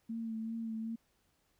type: tone with vibrato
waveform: sine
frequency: 225 Hz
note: A3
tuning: 39 cents sharp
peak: -36 dBFS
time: 0.09-0.96 s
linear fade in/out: 10 ms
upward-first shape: sine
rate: 2.6 Hz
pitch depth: 27 cents each way
effects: pink hiss -75 dBFS RMS until 1.59 s